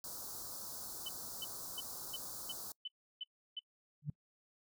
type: band-stop noise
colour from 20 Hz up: white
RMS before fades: -46 dBFS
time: 0.04-2.72 s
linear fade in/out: 2 ms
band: 1400 to 4200 Hz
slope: 48 dB/octave
type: tone bursts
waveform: sine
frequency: 3010 Hz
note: F#7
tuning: 29 cents sharp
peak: -39 dBFS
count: 8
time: 1.06-3.594 s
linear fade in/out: 5 ms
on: 28 ms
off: 330 ms
type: tone with exponential growth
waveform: sine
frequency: 146.83 Hz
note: D3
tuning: in tune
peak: -32 dBFS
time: 4.02-4.1 s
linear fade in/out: 5 ms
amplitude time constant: 17 ms
effects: noise-tail reverb RT60 0.1 s tail -25 dB re dry